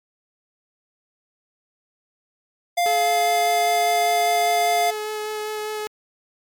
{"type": "tone", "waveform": "square", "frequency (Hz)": 698.5, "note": "F5", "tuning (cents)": 0, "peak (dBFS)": -18, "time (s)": [2.77, 4.91], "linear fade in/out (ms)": 10}
{"type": "tone with vibrato", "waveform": "sawtooth", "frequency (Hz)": 427.1, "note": "G#4", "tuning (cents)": 48, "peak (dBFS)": -22, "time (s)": [2.86, 5.87], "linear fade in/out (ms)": 0, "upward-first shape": "sine", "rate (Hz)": 5, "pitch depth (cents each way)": 11}
{"effects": ["MP3 96 kbps"]}